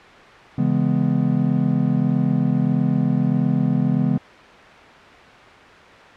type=chord; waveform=triangle; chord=C# minor seventh; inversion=none; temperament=just; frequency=138.59 / 166.31 / 207.9 / 249.5 Hz; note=C#3 / E3 / G#3 / B3; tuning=0 / +16 / +2 / +18 cents; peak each=-20 dBFS; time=0.58-4.18 s; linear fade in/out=5 ms; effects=white hiss -42 dBFS RMS until 6.16 s + low-pass 2000 Hz 12 dB/octave